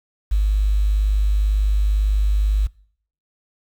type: tone with quantisation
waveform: sine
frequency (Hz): 51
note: G#1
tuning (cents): -31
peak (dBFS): -14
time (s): 0.31-2.67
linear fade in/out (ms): 10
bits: 7
effects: noise-tail reverb RT60 0.6 s tail -24 dB re dry